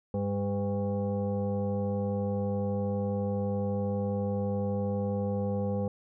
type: tone with frequency modulation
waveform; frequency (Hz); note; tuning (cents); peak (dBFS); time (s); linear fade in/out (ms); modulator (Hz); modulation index
sine; 201.5; G3; +48; -27; 0.14-5.88; 2; 302; 1.3
effects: none